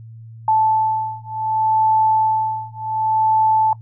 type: beating tone pair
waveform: sine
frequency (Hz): 875 / 875.67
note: A5 / A5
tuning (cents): -10 / -9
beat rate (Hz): 0.67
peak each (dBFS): -18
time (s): 0.48-3.73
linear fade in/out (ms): 2
effects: noise-tail reverb RT60 0.1 s tail -19 dB re dry + added 113 Hz sine -35 dBFS peak until 3.81 s